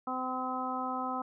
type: harmonic tone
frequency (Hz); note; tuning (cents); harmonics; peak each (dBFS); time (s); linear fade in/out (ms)
256.5; C4; -34; 1 / 2 / 3 / 4 / 5; -38 / -43 / -37 / -38 / -37; 0.07-1.22; 5
effects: none